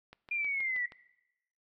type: click train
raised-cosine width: 0.3 ms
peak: -33 dBFS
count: 6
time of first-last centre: 0.13-0.921 s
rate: 6.32 Hz
type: linear sweep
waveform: sine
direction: down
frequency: 2424 to 1917 Hz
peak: -30 dBFS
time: 0.31-0.86 s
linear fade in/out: 5 ms
effects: noise-tail reverb RT60 0.9 s tail -20 dB re dry